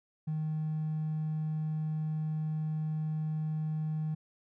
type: tone with hard clipping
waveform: triangle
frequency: 155.56 Hz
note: D#3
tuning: in tune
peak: -31 dBFS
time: 0.27-4.15 s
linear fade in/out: 10 ms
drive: 4 dB
effects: none